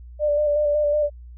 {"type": "tone with vibrato", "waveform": "sine", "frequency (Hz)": 592, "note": "D5", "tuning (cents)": 14, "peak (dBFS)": -17, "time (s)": [0.19, 1.1], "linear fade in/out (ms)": 50, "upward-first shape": "square", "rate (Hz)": 5.4, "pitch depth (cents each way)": 22, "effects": ["added 60 Hz sine -38 dBFS peak until 1.37 s"]}